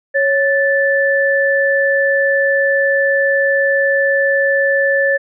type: tone pair together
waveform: sine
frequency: 552 / 1754 Hz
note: C#5 / A6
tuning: -7 / -6 cents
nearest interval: octave + minor sixth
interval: 2001 cents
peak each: -14 dBFS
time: 0.14-5.18 s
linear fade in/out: 20 ms
effects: none